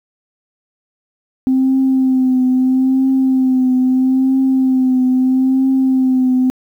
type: tone with vibrato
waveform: sine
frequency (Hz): 260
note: C4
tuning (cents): -11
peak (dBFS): -9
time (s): 1.47-6.5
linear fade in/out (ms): 0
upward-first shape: triangle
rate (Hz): 0.77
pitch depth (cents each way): 38
effects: tanh soft clip ceiling -6 dBFS + 8-bit